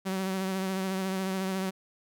sawtooth tone with vibrato, 189.9 Hz, F#3, 45 cents sharp, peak -25 dBFS, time 0.05-1.71 s, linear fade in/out 20 ms, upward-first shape triangle, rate 14 Hz, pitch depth 33 cents each way, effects none

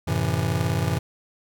square chord, F# half-diminished seventh, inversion none, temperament just, 92.5 / 111 / 133.2 / 166.5 Hz, F#2 / A2 / C3 / E3, 0 / +16 / +31 / +18 cents, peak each -28 dBFS, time 0.07-0.99 s, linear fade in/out 10 ms, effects none

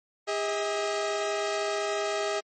sawtooth tone pair together, 406.5 / 639 Hz, G#4 / D#5, -37 / +46 cents, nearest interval minor sixth, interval 783 cents, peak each -26 dBFS, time 0.27-2.41 s, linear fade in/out 20 ms, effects MP3 32 kbps

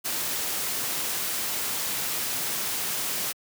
white noise, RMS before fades -29 dBFS, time 0.04-3.33 s, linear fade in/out 20 ms, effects high-pass 100 Hz 12 dB/octave

